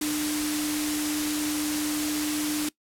sine tone in noise, 300 Hz, D4, 37 cents sharp, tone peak -26 dBFS, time 0.01-2.69 s, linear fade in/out 5 ms, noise white, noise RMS -30 dBFS, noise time 0.01-2.69 s, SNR +1 dB, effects noise-tail reverb RT60 0.1 s tail -21 dB re dry + low-pass 12000 Hz 12 dB/octave

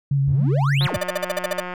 sine tone with vibrato, 138.59 Hz, C#3, in tune, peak -16 dBFS, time 0.11-0.87 s, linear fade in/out 5 ms, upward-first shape sine, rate 7.1 Hz, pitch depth 25 cents each way
triangle exponential two-way sweep, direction up then down, 66 to 4298 to 66 Hz, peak -22 dBFS, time 0.27-0.98 s, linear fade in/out 10 ms, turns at 0.84 s
click train, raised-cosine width 0.5 ms, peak -16 dBFS, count 168, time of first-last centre 0.81-1.738 s, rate 180 Hz
45% pulse tone bursts, 594 Hz, D5, 20 cents sharp, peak -19 dBFS, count 10, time 0.94-1.603 s, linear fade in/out 5 ms, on 24 ms, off 47 ms
effects none

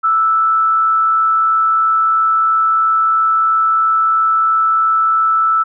sine tone with frequency modulation, 1318.5 Hz, E6, in tune, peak -10 dBFS, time 0.03-5.64 s, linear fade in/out 20 ms, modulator 123 Hz, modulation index 0.28, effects none

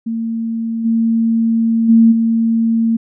sine tone with level steps, 227.4 Hz, A#3, 43 cents flat, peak -17 / -11 / -5 / -11 dBFS, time 0.06-2.97 s, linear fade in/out 10 ms, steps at 0.84 / 1.88 / 2.11 s, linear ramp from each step 20 ms, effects none

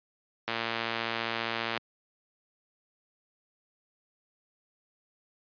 click train, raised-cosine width 0.3 ms, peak -14 dBFS, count 150, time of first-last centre 0.48-1.776 s, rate 115 Hz, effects high-pass 150 Hz 12 dB/octave + resampled to 11025 Hz

